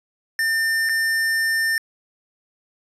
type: tone with dropouts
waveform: square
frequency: 1800 Hz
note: A6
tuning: 39 cents sharp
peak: -19 dBFS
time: 0.39-1.78 s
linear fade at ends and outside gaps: 1 ms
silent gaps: 0.89-0.894 s
effects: resampled to 32000 Hz